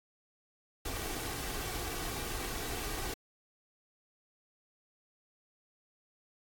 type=noise with comb filter; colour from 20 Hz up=pink; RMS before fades=-38 dBFS; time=0.85-3.14 s; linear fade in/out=5 ms; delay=2.6 ms; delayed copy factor=+0.5; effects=AAC 64 kbps